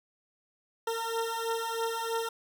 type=beating tone pair; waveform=20% pulse; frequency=454.8 / 457.9 Hz; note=A#4 / A#4; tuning=-43 / -31 cents; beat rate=3.1 Hz; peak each=-29 / -28 dBFS; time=0.87-2.29 s; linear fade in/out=5 ms; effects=none